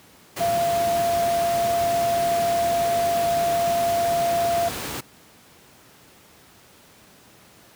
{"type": "tone in noise", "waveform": "sine", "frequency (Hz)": 686, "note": "F5", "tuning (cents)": -31, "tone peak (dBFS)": -19, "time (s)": [0.4, 4.69], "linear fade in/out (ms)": 10, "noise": "pink", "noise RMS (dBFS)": -30, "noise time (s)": [0.36, 5.01], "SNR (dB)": 8, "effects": ["pink hiss -51 dBFS RMS until 7.75 s", "high-pass 100 Hz 12 dB/octave"]}